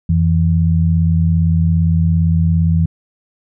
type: tone pair together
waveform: sine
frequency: 87.31 / 164.82 Hz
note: F2 / E3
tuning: 0 / 0 cents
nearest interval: major seventh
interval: 1100 cents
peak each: -13 dBFS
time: 0.09-2.86 s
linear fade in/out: 5 ms
effects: none